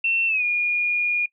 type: tone with pitch glide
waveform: sine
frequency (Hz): 2700 to 2433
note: E7 to D#7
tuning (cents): +41 to -39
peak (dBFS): -19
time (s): 0.04-1.26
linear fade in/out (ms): 5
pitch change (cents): -180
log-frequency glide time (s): 0.27-0.44
effects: noise-tail reverb RT60 0.1 s tail -22 dB re dry